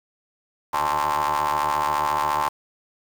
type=ring-modulated tone; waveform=30% pulse; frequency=74.4 Hz; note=D2; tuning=23 cents sharp; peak=-15 dBFS; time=0.73-2.49 s; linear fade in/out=10 ms; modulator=963 Hz; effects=7-bit